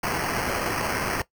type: noise with sample-and-hold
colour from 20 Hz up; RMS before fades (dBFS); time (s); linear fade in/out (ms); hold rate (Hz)
blue; -27; 0.03-1.22; 5; 3675
effects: noise-tail reverb RT60 0.1 s tail -17 dB re dry